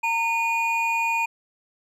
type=tone pair together; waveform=triangle; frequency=916 / 2454 Hz; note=A#5 / D#7; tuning=-31 / -25 cents; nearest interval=octave + perfect fourth; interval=1706 cents; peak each=-22 dBFS; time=0.03-1.26 s; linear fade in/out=10 ms; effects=none